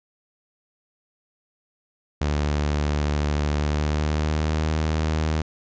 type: tone with pitch glide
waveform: sawtooth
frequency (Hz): 73.9 to 78.11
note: D2 to D#2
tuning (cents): +11 to +7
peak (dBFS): -17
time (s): 2.21-5.42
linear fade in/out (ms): 5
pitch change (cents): +96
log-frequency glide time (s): 3.52-4.68
effects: resampled to 16000 Hz